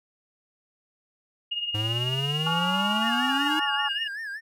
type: tone with tremolo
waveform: sine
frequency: 2851 Hz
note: F7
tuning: 35 cents sharp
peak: -24 dBFS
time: 1.51-4.08 s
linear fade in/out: 10 ms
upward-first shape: triangle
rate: 18 Hz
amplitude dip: 70%
type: exponential sweep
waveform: square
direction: up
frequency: 103.83 to 313.9 Hz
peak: -28 dBFS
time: 1.74-3.6 s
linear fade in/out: 10 ms
type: harmonic tone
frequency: 282.1 Hz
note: C#4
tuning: 30 cents sharp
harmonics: 3 / 4 / 5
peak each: -29 / -32 / -30 dBFS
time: 2.46-3.89 s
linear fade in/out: 10 ms
type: tone with vibrato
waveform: triangle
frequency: 1704 Hz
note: G#6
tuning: 44 cents sharp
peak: -30 dBFS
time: 3.01-4.41 s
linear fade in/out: 50 ms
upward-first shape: sine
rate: 5.2 Hz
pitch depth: 120 cents each way
effects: none